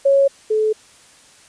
sine tone pair in turn, 552 / 432.5 Hz, C#5 / A4, -7 / -30 cents, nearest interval major third, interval 423 cents, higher first, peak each -10 / -14 dBFS, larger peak first, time 0.05-0.28 / 0.5-0.73 s, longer neither, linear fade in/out 10 ms, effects white hiss -48 dBFS RMS until 1.48 s + resampled to 22050 Hz

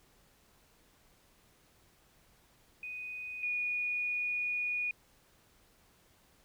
sine tone pair in turn, 2489 / 2456 Hz, D#7 / D#7, 0 / -23 cents, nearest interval unison, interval 23 cents, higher first, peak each -39 / -31 dBFS, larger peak second, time 2.83-3.43 / 3.43-4.91 s, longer second, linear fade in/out 2 ms, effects pink hiss -66 dBFS RMS until 6.44 s

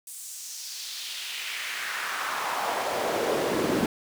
brown noise with high-pass filter sweep, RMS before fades -30 dBFS, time 0.07-3.86 s, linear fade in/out 2 ms, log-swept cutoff 9100 to 270 Hz, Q 1.9, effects none

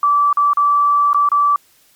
sine tone with dropouts, 1159 Hz, D6, 23 cents flat, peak -10 dBFS, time 0.03-1.56 s, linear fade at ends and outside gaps 2 ms, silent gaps 0.329-0.371 / 0.533-0.571 / 1.132-1.145 / 1.289-1.317 s, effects white hiss -53 dBFS RMS until 1.95 s + MP3 96 kbps

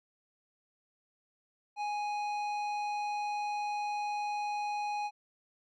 triangle tone with tanh clipping, 830.6 Hz, G#5, in tune, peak -34 dBFS, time 1.76-5.11 s, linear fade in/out 50 ms, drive 16 dB, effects none

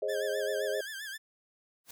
sine chord, Ab major, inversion none, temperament equal with one note detuned, 415.3 / 531.8 / 622.3 Hz, Ab4 / C5 / Eb5, 0 / +28 / 0 cents, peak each -34 dBFS, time 0.02-0.81 s, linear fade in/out 5 ms
sawtooth tone with vibrato, 1661.2 Hz, G#6, in tune, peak -35 dBFS, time 0.08-1.18 s, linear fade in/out 20 ms, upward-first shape sine, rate 7.6 Hz, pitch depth 110 cents each way
white noise with exponential growth, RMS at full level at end -41 dBFS, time 1.84-1.91 s, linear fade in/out 5 ms, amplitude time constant 15 ms
effects none

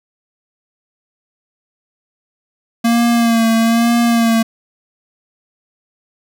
square tone with vibrato, 230.9 Hz, A#3, 16 cents flat, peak -11 dBFS, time 2.84-4.43 s, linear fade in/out 10 ms, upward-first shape sine, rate 1.1 Hz, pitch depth 37 cents each way, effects none

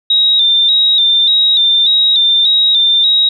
sine tone with vibrato, 3695 Hz, A#7, 16 cents flat, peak -7 dBFS, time 0.1-3.29 s, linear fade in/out 5 ms, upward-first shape square, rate 1.7 Hz, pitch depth 52 cents each way, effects none

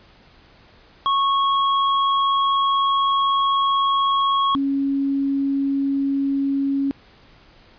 square / sine tone pair in turn, 1101 / 276 Hz, C#6 / C#4, -12 / -7 cents, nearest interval 2 octaves, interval 2395 cents, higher first, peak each -17 / -18 dBFS, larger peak first, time 1.06-4.55 / 4.55-6.91 s, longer first, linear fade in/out 0 ms, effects pink hiss -51 dBFS RMS until 7.78 s + resampled to 11025 Hz

